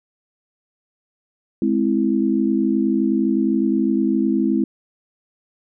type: chord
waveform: sine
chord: Ab augmented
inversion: none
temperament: equal with one note detuned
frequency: 210.2 / 261.6 / 329.6 Hz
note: Ab3 / C4 / E4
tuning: +21 / 0 / 0 cents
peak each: -20 dBFS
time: 1.62-4.64 s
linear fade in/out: 2 ms
effects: none